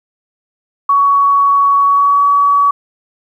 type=tone with pitch glide; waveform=sine; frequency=1122 to 1135.7 Hz; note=C#6 to C#6; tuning=+21 to +42 cents; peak=-7 dBFS; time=0.89-2.71 s; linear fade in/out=5 ms; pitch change=+21 cents; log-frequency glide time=1.8-2.25 s; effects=8-bit